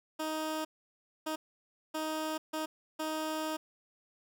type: tone bursts at uneven times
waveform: 15% pulse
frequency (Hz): 312.7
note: D#4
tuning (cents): +9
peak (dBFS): -27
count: 5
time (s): 0.19-0.65 / 1.26-1.36 / 1.94-2.38 / 2.53-2.66 / 2.99-3.57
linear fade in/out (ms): 10
effects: none